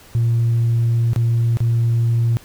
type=tone with dropouts; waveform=sine; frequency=116.54 Hz; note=A#2; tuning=in tune; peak=-12 dBFS; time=0.15-2.37 s; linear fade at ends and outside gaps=0 ms; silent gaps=1.133-1.161 / 1.571-1.604 s; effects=tanh soft clip ceiling -11 dBFS + pink hiss -45 dBFS RMS until 2.44 s